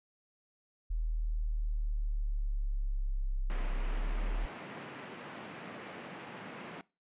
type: linear two-way sweep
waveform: sine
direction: down then up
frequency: 40.15 to 32.04 to 37.68 Hz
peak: -30 dBFS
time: 0.9-4.46 s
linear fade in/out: 10 ms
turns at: 3.71 s
type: band-pass noise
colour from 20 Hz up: pink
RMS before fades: -46 dBFS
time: 3.5-6.81 s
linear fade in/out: 0 ms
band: 150 to 2800 Hz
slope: 24 dB/octave
effects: noise-tail reverb RT60 0.3 s tail -22 dB re dry + resampled to 8000 Hz